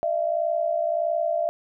sine tone pair together, 614 / 675.6 Hz, D#5 / E5, -23 / +42 cents, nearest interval major second, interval 165 cents, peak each -26 / -23 dBFS, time 0.03-1.49 s, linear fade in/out 0 ms, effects none

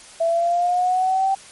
sine linear sweep, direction up, 660 to 780 Hz, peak -16 dBFS, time 0.2-1.35 s, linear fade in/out 10 ms, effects white hiss -43 dBFS RMS until 1.51 s + MP3 48 kbps

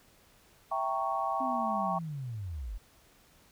sine chord, E diminished seventh, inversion none, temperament equal with one note detuned, 659.3 / 784 / 923.2 / 1108.7 Hz, E5 / G5 / Bb5 / Db6, 0 / 0 / -17 / 0 cents, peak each -36 / -33 / -37 / -33 dBFS, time 0.71-1.99 s, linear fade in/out 10 ms
sine linear sweep, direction down, 266.1 to 41.2 Hz, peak -35 dBFS, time 1.4-2.78 s, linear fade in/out 10 ms
effects pink hiss -62 dBFS RMS until 3.51 s

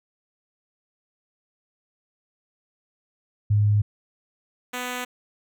sine / 5% pulse tone pair in turn, 104.1 / 248.7 Hz, G#2 / B3, +5 / +12 cents, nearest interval octave + minor third, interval 1507 cents, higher second, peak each -16 / -17 dBFS, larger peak first, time 3.5-3.82 / 4.73-5.05 s, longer neither, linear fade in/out 10 ms, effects none

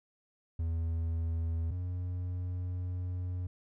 triangle tone pair in turn, 82.41 / 89.97 Hz, E2 / F#2, 0 / -48 cents, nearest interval major second, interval 152 cents, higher second, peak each -28 / -31 dBFS, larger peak first, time 0.59-1.71 / 1.71-3.47 s, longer second, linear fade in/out 5 ms, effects none

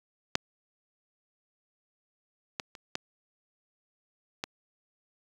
clicks, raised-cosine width 0.2 ms, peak -6 / -14 / -27 / -13 / -14 dBFS, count 5, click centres 0.354 / 2.598 / 2.752 / 2.954 / 4.439 s, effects high-pass 100 Hz 12 dB/octave + 8-bit

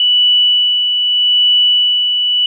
sine tone with tremolo, 2960 Hz, F#7, in tune, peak -7 dBFS, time 0-2.46 s, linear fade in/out 2 ms, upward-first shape sine, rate 0.81 Hz, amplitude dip 40%, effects none

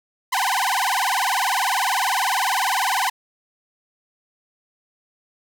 sawtooth tone with vibrato, 880 Hz, A5, in tune, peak -15 dBFS, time 0.32-3.1 s, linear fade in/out 10 ms, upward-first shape sine, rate 20 Hz, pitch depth 300 cents each way, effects 9-bit

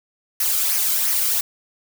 blue noise with flanger, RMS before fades -20 dBFS, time 0.4-1.41 s, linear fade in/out 5 ms, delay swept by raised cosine 0.25 to 1.15 ms, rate 2.9 Hz, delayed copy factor -0.5, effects none

